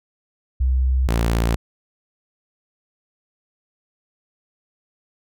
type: tone pair in turn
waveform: sine / sawtooth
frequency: 64.4 / 57.22 Hz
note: C2 / A#1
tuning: -27 / -31 cents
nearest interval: major second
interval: 204 cents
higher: first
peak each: -15 / -13 dBFS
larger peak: second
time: 0.6-1.08 / 1.08-1.56 s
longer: neither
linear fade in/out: 10 ms
effects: none